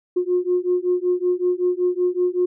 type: beating tone pair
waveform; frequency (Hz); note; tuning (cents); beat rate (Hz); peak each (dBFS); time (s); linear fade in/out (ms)
sine; 356.7 / 362; F4 / F#4; +37 / -38; 5.3; -20; 0.16-2.46; 10
effects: tanh soft clip ceiling -10 dBFS